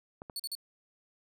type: clicks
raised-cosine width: 1 ms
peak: -29 dBFS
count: 2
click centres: 0.219 / 0.298 s
type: tone bursts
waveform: sawtooth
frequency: 4435 Hz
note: C#8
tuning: in tune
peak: -32 dBFS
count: 3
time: 0.36-0.552 s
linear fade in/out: 2 ms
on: 36 ms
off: 42 ms
effects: none